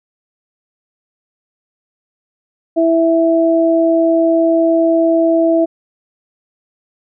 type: tone pair together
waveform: sine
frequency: 329.6 / 659.2 Hz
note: E4 / E5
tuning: 0 / 0 cents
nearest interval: octave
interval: 1200 cents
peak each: -12 dBFS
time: 2.76-5.66 s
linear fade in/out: 20 ms
effects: none